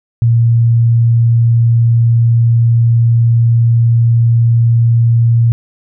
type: tone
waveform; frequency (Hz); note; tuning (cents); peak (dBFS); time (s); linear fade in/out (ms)
sine; 116.54; A#2; 0; -6; 0.22-5.52; 0
effects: none